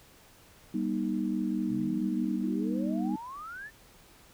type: chord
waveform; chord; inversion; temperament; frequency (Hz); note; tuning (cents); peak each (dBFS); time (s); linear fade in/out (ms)
sine; G augmented; none; equal with one note detuned; 196 / 240.6 / 311.1; G3 / B3 / D#4; 0 / -45 / 0; -32; 0.74-3.16; 5
type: exponential sweep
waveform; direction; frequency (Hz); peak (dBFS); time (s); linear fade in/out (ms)
sine; up; 116.54 to 1824; -39; 1.67-3.71; 50
effects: pink hiss -57 dBFS RMS until 4.33 s